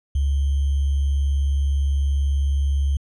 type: tone with sample-and-hold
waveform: sine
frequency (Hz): 69.5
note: C#2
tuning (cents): +5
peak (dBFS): -17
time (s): 0.15-2.97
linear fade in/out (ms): 5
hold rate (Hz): 3150
effects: resampled to 22050 Hz